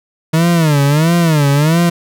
40% pulse tone with vibrato, 155.56 Hz, D#3, in tune, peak -8 dBFS, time 0.33-1.9 s, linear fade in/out 10 ms, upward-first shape sine, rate 1.5 Hz, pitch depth 180 cents each way, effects none

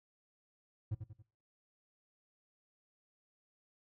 triangle tone with echo, 107 Hz, A2, 48 cents flat, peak -31 dBFS, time 0.91-0.95 s, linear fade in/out 10 ms, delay 92 ms, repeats 3, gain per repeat -7 dB, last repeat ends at 1.226 s, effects noise-tail reverb RT60 0.4 s tail -20 dB re dry

